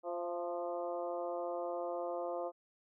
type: harmonic tone with a mistuned harmonic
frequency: 174.61 Hz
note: F3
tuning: in tune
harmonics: 2 / 3 / 4 / 5 / 6 / 7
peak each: -43 / -39 / -41 / -49 / -49 / -51 dBFS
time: 0.03-2.52 s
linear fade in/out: 50 ms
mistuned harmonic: 4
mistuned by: -28 cents
effects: none